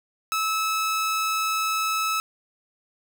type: tone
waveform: sawtooth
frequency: 1300 Hz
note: E6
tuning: 24 cents flat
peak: -19 dBFS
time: 0.32-2.2 s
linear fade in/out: 0 ms
effects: none